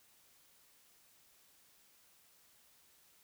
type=silence; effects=white hiss -67 dBFS RMS until 3.23 s